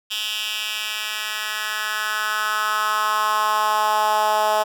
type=tone with high-pass filter sweep; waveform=10% pulse; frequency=213.6 Hz; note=G#3; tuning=49 cents sharp; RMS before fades=-22 dBFS; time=0.1-4.64 s; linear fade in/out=20 ms; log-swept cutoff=3000 to 710 Hz; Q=3; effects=none